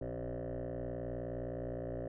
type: tone with frequency modulation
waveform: sine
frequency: 329.6 Hz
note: E4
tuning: in tune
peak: -35 dBFS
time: 0.01-2.08 s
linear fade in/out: 5 ms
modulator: 59.6 Hz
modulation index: 5
effects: tanh soft clip ceiling -36 dBFS